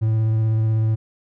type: tone with vibrato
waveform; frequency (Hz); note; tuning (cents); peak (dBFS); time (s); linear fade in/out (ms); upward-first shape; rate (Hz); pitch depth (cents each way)
triangle; 110.4; A2; +6; -14; 0.01-0.96; 20; sine; 16; 13
effects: none